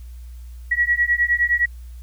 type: beating tone pair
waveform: sine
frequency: 1918 / 1927.7 Hz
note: A#6 / B6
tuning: +49 / -42 cents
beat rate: 9.7 Hz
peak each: -19 dBFS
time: 0.71-1.66 s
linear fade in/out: 10 ms
effects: added 60 Hz sine -34 dBFS peak until 2.02 s + white hiss -57 dBFS RMS until 2.02 s